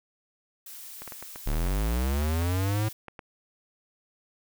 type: noise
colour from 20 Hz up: blue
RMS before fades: -43 dBFS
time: 0.66-2.93 s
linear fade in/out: 5 ms
type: clicks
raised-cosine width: 0.5 ms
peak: -25 dBFS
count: 11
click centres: 1.02 / 1.077 / 1.122 / 1.226 / 1.359 / 1.535 / 1.669 / 2.223 / 2.421 / 3.083 / 3.192 s
type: linear sweep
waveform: square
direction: up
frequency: 33.93 to 110 Hz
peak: -25 dBFS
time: 1.46-2.89 s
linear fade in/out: 10 ms
effects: none